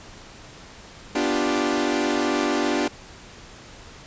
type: chord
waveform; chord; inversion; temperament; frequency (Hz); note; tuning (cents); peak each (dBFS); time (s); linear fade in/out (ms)
sawtooth; G dominant seventh; first; equal; 246.9 / 293.7 / 349.2 / 392; B3 / D4 / F4 / G4; 0 / 0 / 0 / 0; -24 / -20 / -23 / -24; 1.15-2.88; 5
effects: pink hiss -44 dBFS RMS until 4.06 s + resampled to 16000 Hz